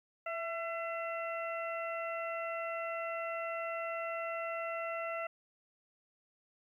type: harmonic tone with a mistuned harmonic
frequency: 675 Hz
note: E5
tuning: 41 cents sharp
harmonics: 1 / 2 / 3 / 4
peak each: -38 / -41 / -44 / -45 dBFS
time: 0.26-5.27 s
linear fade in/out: 5 ms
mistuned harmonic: 1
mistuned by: -31 cents
effects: 12-bit